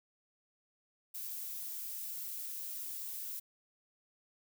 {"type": "noise", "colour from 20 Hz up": "violet", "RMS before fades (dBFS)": -42, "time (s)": [1.14, 3.4], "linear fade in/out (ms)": 10, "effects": []}